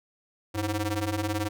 sawtooth ring-modulated tone, 209.8 Hz, G#3, 18 cents sharp, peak -20 dBFS, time 0.54-1.49 s, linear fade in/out 20 ms, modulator 114 Hz, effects none

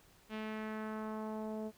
sawtooth tone with low-pass filter sweep, 216.9 Hz, A3, 25 cents flat, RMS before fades -41 dBFS, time 0.29-1.72 s, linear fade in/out 50 ms, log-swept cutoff 3000 to 580 Hz, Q 1.7, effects pink hiss -65 dBFS RMS until 1.77 s

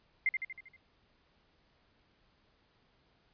sine tone with echo, 2093 Hz, C7, in tune, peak -25 dBFS, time 0.26-0.29 s, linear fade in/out 2 ms, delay 79 ms, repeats 6, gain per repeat -5 dB, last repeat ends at 0.764 s, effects pink hiss -70 dBFS RMS until 3.33 s + resampled to 11025 Hz

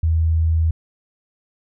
sine tone, 81 Hz, E2, 30 cents flat, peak -14 dBFS, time 0.03-0.71 s, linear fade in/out 5 ms, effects none

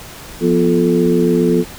harmonic tone with a mistuned harmonic, 87.31 Hz, F2, in tune, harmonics 2 / 3 / 4 / 5, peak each -16 / -16 / -16 / -16 dBFS, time 0.4-1.65 s, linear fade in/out 50 ms, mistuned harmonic 3, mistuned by -100 cents, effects pink hiss -34 dBFS RMS until 1.78 s

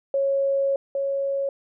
sine tone pair in turn, 550 / 551.9 Hz, C#5 / C#5, -14 / -8 cents, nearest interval unison, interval 6 cents, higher second, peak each -19 / -22 dBFS, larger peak first, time 0.14-0.76 / 0.95-1.49 s, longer first, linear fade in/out 2 ms, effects none

